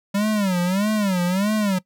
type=tone with vibrato; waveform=square; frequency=194.9 Hz; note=G3; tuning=10 cents flat; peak=-19 dBFS; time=0.14-1.79 s; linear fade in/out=10 ms; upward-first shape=sine; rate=1.6 Hz; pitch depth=180 cents each way; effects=noise-tail reverb RT60 0.1 s tail -21 dB re dry